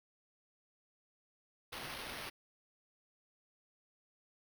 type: noise with sample-and-hold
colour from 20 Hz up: white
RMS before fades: -45 dBFS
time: 1.72-2.3 s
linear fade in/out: 10 ms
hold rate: 7350 Hz
effects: none